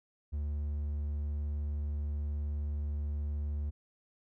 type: tone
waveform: triangle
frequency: 73.42 Hz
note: D2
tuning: in tune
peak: -30 dBFS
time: 0.32-3.71 s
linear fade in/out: 20 ms
effects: none